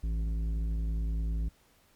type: tone with tanh clipping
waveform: sine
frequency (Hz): 54.8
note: A1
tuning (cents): -6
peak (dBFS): -30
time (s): 0.03-1.49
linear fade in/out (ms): 10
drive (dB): 10
effects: pink hiss -65 dBFS RMS until 1.95 s + Opus 48 kbps